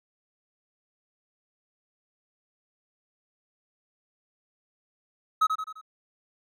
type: tone with echo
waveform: triangle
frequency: 1278 Hz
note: D#6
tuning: 46 cents sharp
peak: -16 dBFS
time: 5.41-5.47 s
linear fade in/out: 10 ms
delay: 86 ms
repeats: 4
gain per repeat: -6 dB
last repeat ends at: 5.814 s
effects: none